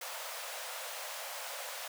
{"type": "high-pass noise", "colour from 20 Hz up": "pink", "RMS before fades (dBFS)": -42, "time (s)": [0.01, 1.88], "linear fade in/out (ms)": 5, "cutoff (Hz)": 500, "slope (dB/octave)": 96, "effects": []}